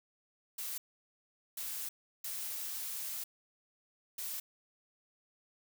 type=noise bursts at uneven times; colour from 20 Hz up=blue; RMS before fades=-40 dBFS; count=4; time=0.58-0.78 / 1.57-1.89 / 2.24-3.24 / 4.18-4.4 s; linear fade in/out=5 ms; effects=none